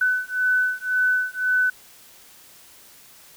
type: beating tone pair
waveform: sine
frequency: 1502 / 1503.9 Hz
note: F#6 / F#6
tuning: +26 / +28 cents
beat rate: 1.9 Hz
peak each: -22 dBFS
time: 0.01-1.7 s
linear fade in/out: 5 ms
effects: white hiss -49 dBFS RMS until 3.36 s